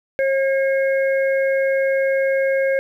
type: harmonic tone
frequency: 540 Hz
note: C#5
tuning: 45 cents flat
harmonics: 1 / 3 / 4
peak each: -16 / -26 / -28 dBFS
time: 0.19-2.79 s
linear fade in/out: 0 ms
effects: 9-bit